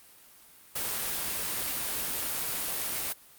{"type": "noise", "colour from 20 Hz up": "white", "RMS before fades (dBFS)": -32, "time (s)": [0.75, 3.13], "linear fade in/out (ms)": 10, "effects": ["white hiss -55 dBFS RMS until 3.38 s", "Opus 32 kbps"]}